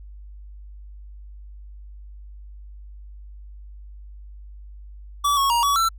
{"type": "tone with pitch steps", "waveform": "square", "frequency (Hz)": [1149, 1103, 944, 1134, 1340], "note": ["D6", "C#6", "A#5", "C#6", "E6"], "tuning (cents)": [-38, -9, 22, 39, 28], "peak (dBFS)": -18, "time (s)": [5.24, 5.89], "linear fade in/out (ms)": 10, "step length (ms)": 130, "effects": ["added 50 Hz sine -38 dBFS peak until 5.98 s"]}